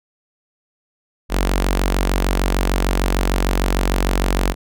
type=tone with notch filter; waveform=sawtooth; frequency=46.59 Hz; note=F#1; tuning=13 cents sharp; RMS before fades=-18 dBFS; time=1.29-4.55 s; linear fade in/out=50 ms; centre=98 Hz; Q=0.57; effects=none